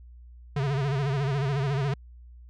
square tone with vibrato, 138.59 Hz, C#3, in tune, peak -25 dBFS, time 0.56-1.94 s, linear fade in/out 5 ms, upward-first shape sine, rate 14 Hz, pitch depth 100 cents each way, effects added 60 Hz sine -45 dBFS peak until 2.49 s + low-pass 4000 Hz 12 dB/octave

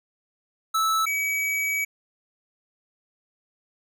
square tone pair in turn, 1310 / 2276 Hz, E6 / C#7, -11 / +45 cents, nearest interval minor seventh, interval 956 cents, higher second, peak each -21 / -24 dBFS, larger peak first, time 0.74-1.06 / 1.06-1.85 s, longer second, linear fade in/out 10 ms, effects none

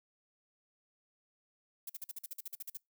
violet noise bursts, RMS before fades -42 dBFS, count 13, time 1.87-2.772 s, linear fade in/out 5 ms, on 26 ms, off 47 ms, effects noise-tail reverb RT60 0.2 s tail -26 dB re dry

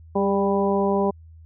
harmonic tone with a mistuned harmonic, 197.3 Hz, G3, 11 cents sharp, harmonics 1 / 2 / 3 / 4 / 5, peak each -23 / -22 / -26 / -28 / -28 dBFS, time 0.15-1.11 s, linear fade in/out 10 ms, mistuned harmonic 2, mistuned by +23 cents, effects added 81 Hz sine -43 dBFS peak until 1.45 s

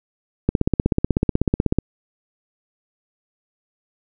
click train, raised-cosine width 3 ms, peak -3 dBFS, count 22, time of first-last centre 0.49-1.786 s, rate 16.2 Hz, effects none

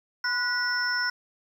sine tone cluster, 1008 / 1465 / 1949 / 5350 Hz, B5 / F#6 / B6 / E8, +35 / -18 / -23 / +25 cents, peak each -35 / -26 / -35 / -30 dBFS, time 0.24-1.1 s, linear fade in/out 5 ms, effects 9-bit

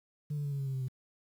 sine tone with pitch steps, 148.5 / 145.53 / 142.62 / 139.76 / 136.96 / 134.22 / 131.54 / 128.9 Hz, D3 / D3 / C#3 / C#3 / C#3 / C3 / C3 / C3, +20 / -15 / +50 / +15 / -20 / +45 / +10 / -26 cents, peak -30 dBFS, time 0.3-0.884 s, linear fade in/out 10 ms, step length 73 ms, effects tanh soft clip ceiling -30 dBFS + 10-bit

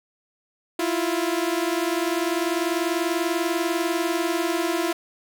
sawtooth tone pair together, 329 / 349.2 Hz, E4 / F4, -3 / 0 cents, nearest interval minor second, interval 103 cents, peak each -21 dBFS, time 0.79-4.93 s, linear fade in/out 5 ms, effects none

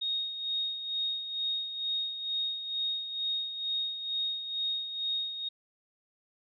sine tone with tremolo, 3729 Hz, A#7, in tune, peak -28 dBFS, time 0.01-5.49 s, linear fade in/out 10 ms, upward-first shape sine, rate 2.2 Hz, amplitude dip 60%, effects none

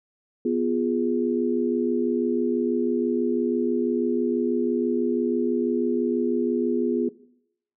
sine chord, F diminished, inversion second, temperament equal, 246.9 / 349.2 / 415.3 Hz, Cb4 / F4 / Ab4, 0 / 0 / 0 cents, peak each -24 / -25 / -26 dBFS, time 0.45-7.09 s, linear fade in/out 5 ms, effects noise-tail reverb RT60 0.7 s tail -18 dB re dry

